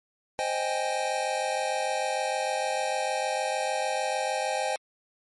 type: chord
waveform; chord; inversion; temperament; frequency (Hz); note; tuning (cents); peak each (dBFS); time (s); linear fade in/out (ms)
square; Ab major seventh; first; equal; 523.3 / 622.3 / 784 / 830.6; C5 / Eb5 / G5 / Ab5; 0 / 0 / 0 / 0; -33 / -33 / -32 / -33; 0.39-4.76; 0
effects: MP3 48 kbps